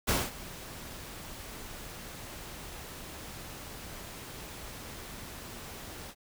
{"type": "noise with ADSR envelope", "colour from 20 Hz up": "pink", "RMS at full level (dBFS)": -26, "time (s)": [0.07, 6.15], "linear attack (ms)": 21, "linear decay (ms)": 210, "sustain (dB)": -18, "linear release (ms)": 59, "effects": []}